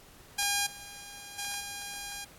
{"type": "tone with level steps", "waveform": "5% pulse", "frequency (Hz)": 810, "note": "G#5", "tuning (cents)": -43, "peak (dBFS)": [-15, -32, -22, -26], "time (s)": [0.38, 2.25], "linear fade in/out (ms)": 10, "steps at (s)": [0.66, 1.38, 1.6], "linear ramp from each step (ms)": 10, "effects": ["pink hiss -55 dBFS RMS until 2.38 s", "AAC 64 kbps"]}